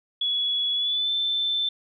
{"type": "tone with pitch glide", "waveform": "sine", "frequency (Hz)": [3382, 3538], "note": ["G#7", "A7"], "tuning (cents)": [31, 9], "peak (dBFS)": -22, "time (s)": [0.21, 1.69], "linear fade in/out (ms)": 5, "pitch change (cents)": 78, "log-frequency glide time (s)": [0.75, 1.1], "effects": []}